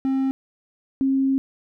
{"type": "tone pair in turn", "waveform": ["triangle", "sine"], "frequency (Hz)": [266.9, 268.8], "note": ["C4", "C4"], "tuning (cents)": [35, 47], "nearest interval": "unison", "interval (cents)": 12, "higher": "second", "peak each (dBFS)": -17, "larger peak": "neither", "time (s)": [[0.05, 0.31], [1.01, 1.38]], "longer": "second", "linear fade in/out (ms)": 0, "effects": []}